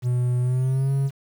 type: tone with pitch glide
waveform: triangle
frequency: 123.6 to 137.14 Hz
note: B2 to C#3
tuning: +2 to -18 cents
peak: -17 dBFS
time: 0.02-1.11 s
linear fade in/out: 50 ms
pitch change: +180 cents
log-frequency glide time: 0.4-0.92 s
effects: 8-bit